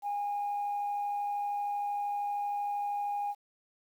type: tone with amplitude modulation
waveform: sine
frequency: 817 Hz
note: G#5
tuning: 29 cents flat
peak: -28 dBFS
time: 0.02-3.35 s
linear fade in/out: 50 ms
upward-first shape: sine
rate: 72.9 Hz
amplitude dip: 25%
effects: tanh soft clip ceiling -27 dBFS + 10-bit